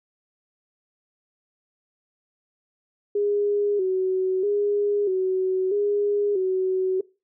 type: tone with vibrato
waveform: sine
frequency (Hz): 392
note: G4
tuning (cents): 0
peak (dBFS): -20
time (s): 3.15-7.01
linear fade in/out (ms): 5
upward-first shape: square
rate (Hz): 0.78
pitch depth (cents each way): 78
effects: noise-tail reverb RT60 0.3 s tail -23 dB re dry